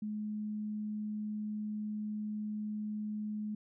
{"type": "tone", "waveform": "sine", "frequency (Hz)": 211.8, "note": "G#3", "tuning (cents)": 34, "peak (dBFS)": -35, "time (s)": [0.02, 3.55], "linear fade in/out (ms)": 5, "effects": []}